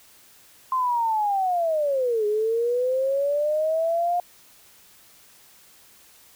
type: linear two-way sweep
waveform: sine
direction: down then up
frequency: 1049 to 413.9 to 712 Hz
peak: -20 dBFS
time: 0.72-4.2 s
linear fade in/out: 2 ms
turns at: 2.26 s
effects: white hiss -53 dBFS RMS until 6.35 s